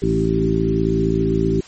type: harmonic tone with a mistuned harmonic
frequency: 55.3 Hz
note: A1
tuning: 9 cents sharp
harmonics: 1 / 2 / 3 / 4 / 5 / 6 / 7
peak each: -25 / -25 / -21 / -25 / -24 / -24 / -20 dBFS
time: 0.02-1.61 s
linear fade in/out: 5 ms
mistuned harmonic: 6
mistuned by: -19 cents
effects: white hiss -43 dBFS RMS until 1.67 s + MP3 32 kbps